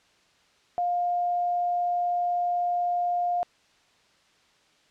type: tone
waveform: sine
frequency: 706 Hz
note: F5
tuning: 19 cents sharp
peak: -23 dBFS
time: 0.78-3.43 s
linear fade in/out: 0 ms
effects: white hiss -62 dBFS RMS until 4.9 s + low-pass 5000 Hz 12 dB/octave